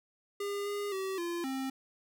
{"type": "tone with pitch steps", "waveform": "square", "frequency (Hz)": [404.3, 408.2, 383.1, 343.9, 265.7], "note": ["G#4", "G#4", "G4", "F4", "C4"], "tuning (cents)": [-46, -30, -40, -27, 27], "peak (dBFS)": -34, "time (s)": [0.4, 1.7], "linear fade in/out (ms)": 5, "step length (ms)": 260, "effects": []}